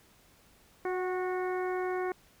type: harmonic tone with a mistuned harmonic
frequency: 366.1 Hz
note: F#4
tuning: 18 cents flat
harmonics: 1 / 2 / 3 / 4 / 5 / 6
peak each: -31 / -37 / -41 / -43 / -45 / -47 dBFS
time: 0.85-2.12 s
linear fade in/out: 2 ms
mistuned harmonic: 2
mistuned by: +21 cents
effects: pink hiss -62 dBFS RMS until 2.4 s